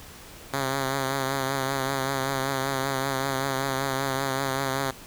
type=tone with vibrato; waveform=5% pulse; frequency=135 Hz; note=C#3; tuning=45 cents flat; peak=-14 dBFS; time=0.53-4.91 s; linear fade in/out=5 ms; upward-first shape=triangle; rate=5.2 Hz; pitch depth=51 cents each way; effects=pink hiss -45 dBFS RMS until 5.06 s